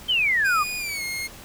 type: exponential sweep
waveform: sine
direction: down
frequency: 3197 to 1149 Hz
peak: -18 dBFS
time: 0.08-0.64 s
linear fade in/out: 20 ms
type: tone with pitch glide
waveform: sawtooth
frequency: 2463 to 2144 Hz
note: D#7 to C7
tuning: -18 to +42 cents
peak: -24 dBFS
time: 0.44-1.28 s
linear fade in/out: 20 ms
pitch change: -240 cents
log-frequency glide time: 0.78-1.03 s
effects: pink hiss -43 dBFS RMS until 1.44 s